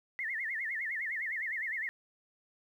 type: tone with vibrato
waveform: sine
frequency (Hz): 1946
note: B6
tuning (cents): -26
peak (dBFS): -33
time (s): 0.19-1.89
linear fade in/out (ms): 0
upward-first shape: sine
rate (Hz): 9.8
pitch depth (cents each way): 190
effects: 11-bit